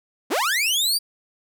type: linear sweep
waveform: sawtooth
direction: up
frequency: 196 to 4818 Hz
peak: -16 dBFS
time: 0.3-0.99 s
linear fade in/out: 20 ms
effects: none